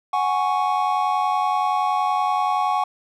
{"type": "chord", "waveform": "triangle", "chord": "F# suspended second", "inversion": "none", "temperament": "equal", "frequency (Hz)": [740, 830.6, 1108.7], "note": ["F#5", "G#5", "C#6"], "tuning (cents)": [0, 0, 0], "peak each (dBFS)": -21, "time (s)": [0.13, 2.84], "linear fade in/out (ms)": 5, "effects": []}